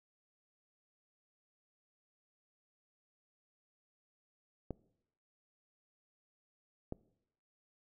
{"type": "clicks", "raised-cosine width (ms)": 2, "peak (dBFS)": -25, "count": 2, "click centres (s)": [4.707, 6.924], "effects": ["noise-tail reverb RT60 0.8 s tail -22 dB re dry"]}